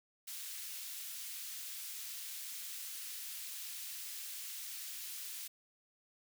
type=high-pass noise; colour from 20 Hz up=white; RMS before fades=-45 dBFS; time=0.27-5.48 s; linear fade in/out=10 ms; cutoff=2300 Hz; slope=12 dB/octave; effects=none